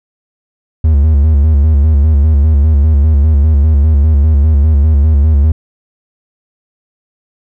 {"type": "tone with vibrato", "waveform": "triangle", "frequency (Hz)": 74.5, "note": "D2", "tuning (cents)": 25, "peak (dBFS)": -3, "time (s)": [0.84, 5.52], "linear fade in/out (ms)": 5, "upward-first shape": "square", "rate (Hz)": 5, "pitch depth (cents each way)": 95, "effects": []}